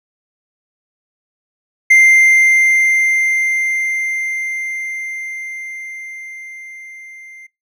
triangle tone with level ramp, 2093 Hz, C7, in tune, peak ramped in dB -3 to -33 dBFS, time 1.9-7.47 s, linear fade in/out 10 ms, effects noise-tail reverb RT60 0.2 s tail -22 dB re dry

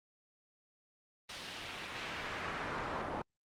brown noise with band-pass filter sweep, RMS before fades -41 dBFS, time 1.29-3.22 s, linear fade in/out 5 ms, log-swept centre 4200 to 950 Hz, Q 1.2, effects Opus 32 kbps

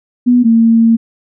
sine tone pair in turn, 245.4 / 228 Hz, B3 / A#3, -11 / -38 cents, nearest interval minor second, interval 127 cents, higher first, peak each -5 dBFS, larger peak neither, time 0.26-0.44 / 0.44-0.97 s, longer second, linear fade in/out 20 ms, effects none

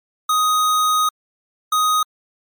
square tone bursts at uneven times, 1250 Hz, D#6, 8 cents sharp, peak -15 dBFS, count 2, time 0.29-1.09 / 1.72-2.03 s, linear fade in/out 5 ms, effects MP3 96 kbps

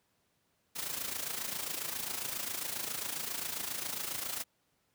white noise with amplitude modulation, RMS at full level -35 dBFS, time 0.75-4.44 s, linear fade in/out 20 ms, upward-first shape sine, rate 27.4 Hz, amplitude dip 65%, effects pink hiss -75 dBFS RMS until 4.94 s + high-pass 80 Hz 12 dB/octave

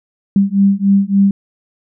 sine beating tone pair, 196 / 199.5 Hz, G3 / G3, 0 / +31 cents, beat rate 3.5 Hz, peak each -12 dBFS, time 0.36-1.31 s, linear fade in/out 2 ms, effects none

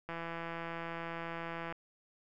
click train, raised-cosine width 0.5 ms, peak -26 dBFS, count 274, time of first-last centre 0.09-1.725 s, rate 167 Hz, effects none

